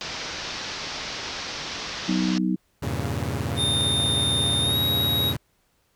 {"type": "low-pass noise", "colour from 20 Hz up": "white", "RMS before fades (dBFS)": -33, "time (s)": [0.01, 2.38], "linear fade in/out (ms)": 0, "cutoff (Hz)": 5800, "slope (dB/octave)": 48}
{"type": "harmonic tone", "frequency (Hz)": 62.5, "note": "B1", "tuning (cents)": 21, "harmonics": [3, 4, 5], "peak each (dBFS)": [-23, -27, -26], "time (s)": [2.08, 2.56], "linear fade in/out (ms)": 10}
{"type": "chord", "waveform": "sawtooth", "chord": "E diminished seventh", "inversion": "none", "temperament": "equal with one note detuned", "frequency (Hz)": [82.41, 99.6, 116.54, 138.59], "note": ["E2", "G2", "Bb2", "Db3"], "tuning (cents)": [0, 28, 0, 0], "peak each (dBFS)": -27, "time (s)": [2.82, 5.37], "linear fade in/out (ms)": 10}
{"type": "tone with pitch glide", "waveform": "square", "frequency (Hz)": [3635, 3803], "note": ["A#7", "A#7"], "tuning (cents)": [-44, 34], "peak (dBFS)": -22, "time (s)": [3.56, 5.34], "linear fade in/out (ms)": 50, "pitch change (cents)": 78, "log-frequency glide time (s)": [4.61, 4.77]}
{"effects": ["pink hiss -67 dBFS RMS until 5.95 s"]}